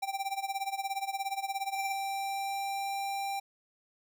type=tone with tremolo; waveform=square; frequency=784 Hz; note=G5; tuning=in tune; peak=-30 dBFS; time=0.02-1.93 s; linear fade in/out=10 ms; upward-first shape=sine; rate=17 Hz; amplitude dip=85%
type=tone with pitch glide; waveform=square; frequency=784 to 789.9 Hz; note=G5 to G5; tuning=0 to +13 cents; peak=-33 dBFS; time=1.75-3.4 s; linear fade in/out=10 ms; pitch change=+13 cents; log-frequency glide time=2.02-2.98 s
effects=none